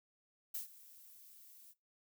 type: noise with ADSR envelope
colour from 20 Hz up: violet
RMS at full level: -40 dBFS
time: 0.54-1.74 s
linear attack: 10 ms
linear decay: 120 ms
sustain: -19 dB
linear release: 34 ms
effects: noise-tail reverb RT60 0.2 s tail -18 dB re dry